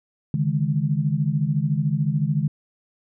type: chord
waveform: sine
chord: C# suspended second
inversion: none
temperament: equal with one note detuned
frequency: 141.83 / 155.56 / 207.7 Hz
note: C#3 / D#3 / G#3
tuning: +40 / 0 / 0 cents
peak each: -23 / -22 / -27 dBFS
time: 0.34-2.48 s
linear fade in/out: 2 ms
effects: none